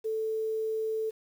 sine tone with quantisation, 440 Hz, A4, in tune, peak -28 dBFS, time 0.04-1.11 s, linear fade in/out 20 ms, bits 9, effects none

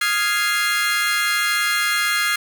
30% pulse chord, F minor seventh, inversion third, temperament equal, 1244.5 / 1396.9 / 1661.2 / 2093 Hz, Eb6 / F6 / Ab6 / C7, 0 / 0 / 0 / 0 cents, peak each -24 / -22 / -20 / -19 dBFS, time 0.01-2.36 s, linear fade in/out 5 ms, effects none

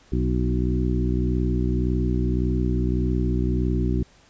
harmonic tone with a mistuned harmonic, 61.74 Hz, B1, in tune, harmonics 1 / 2 / 3 / 4 / 5 / 6, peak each -23 / -26 / -28 / -29 / -30 / -31 dBFS, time 0.12-4.03 s, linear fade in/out 5 ms, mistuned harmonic 5, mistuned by +22 cents, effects pink hiss -55 dBFS RMS until 4.29 s + resampled to 16000 Hz

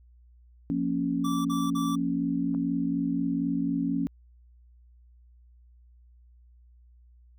sine chord, Bb minor, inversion second, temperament equal, 174.61 / 233.1 / 277.2 Hz, F3 / Bb3 / Db4, 0 / 0 / 0 cents, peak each -31 / -31 / -27 dBFS, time 0.7-4.07 s, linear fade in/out 0 ms
square tone bursts, 1162 Hz, D6, 19 cents flat, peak -33 dBFS, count 3, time 1.24-1.958 s, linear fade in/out 10 ms, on 210 ms, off 44 ms
clicks, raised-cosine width 1 ms, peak -38 / -31 dBFS, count 2, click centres 2.542 / 2.548 s
effects added 60 Hz sine -53 dBFS peak until 7.38 s

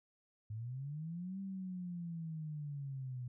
sine linear two-way sweep, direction up then down, 103.83 to 196 to 122 Hz, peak -40 dBFS, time 0.5-3.28 s, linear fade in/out 5 ms, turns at 1.4 s, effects none

